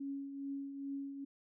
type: tone with tremolo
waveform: sine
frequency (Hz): 277.2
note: C#4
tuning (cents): 0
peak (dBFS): -37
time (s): 0-1.25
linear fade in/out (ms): 10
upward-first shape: triangle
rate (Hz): 2.4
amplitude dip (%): 55
effects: none